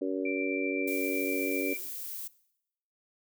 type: harmonic tone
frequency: 94.4 Hz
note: F#2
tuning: 35 cents sharp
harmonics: 3 / 4 / 5 / 6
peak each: -32 / -34 / -36 / -38 dBFS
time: 0.01-1.74 s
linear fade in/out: 10 ms
type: tone with tremolo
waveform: sine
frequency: 2349 Hz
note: D7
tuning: in tune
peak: -34 dBFS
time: 0.25-1.77 s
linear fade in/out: 5 ms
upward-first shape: sine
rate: 7.8 Hz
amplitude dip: 25%
type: noise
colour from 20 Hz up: violet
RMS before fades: -39 dBFS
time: 0.87-2.28 s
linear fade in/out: 10 ms
effects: noise-tail reverb RT60 0.8 s tail -20 dB re dry